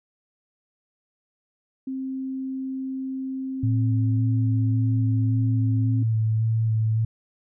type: tone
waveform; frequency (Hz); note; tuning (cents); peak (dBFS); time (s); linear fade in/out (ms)
sine; 264.1; C4; +16; -27; 1.87-6.03; 5
type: tone with vibrato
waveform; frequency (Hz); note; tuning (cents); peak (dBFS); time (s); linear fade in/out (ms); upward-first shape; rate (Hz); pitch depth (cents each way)
sine; 111.3; A2; +20; -19; 3.63-7.05; 5; square; 1.8; 15
effects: none